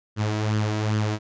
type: tone with flanger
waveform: sawtooth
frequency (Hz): 106.9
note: A2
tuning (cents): -49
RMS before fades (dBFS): -24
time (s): 0.16-1.19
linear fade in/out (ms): 50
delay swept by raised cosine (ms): 0.62 to 3.12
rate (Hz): 2.5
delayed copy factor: +0.55
effects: resampled to 16000 Hz